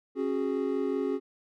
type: chord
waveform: triangle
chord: C# suspended fourth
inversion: none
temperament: equal with one note detuned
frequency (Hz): 272.3 / 370 / 415.3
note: C#4 / F#4 / G#4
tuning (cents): -31 / 0 / 0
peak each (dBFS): -29 / -30 / -29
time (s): 0.15-1.2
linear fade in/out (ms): 50
effects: none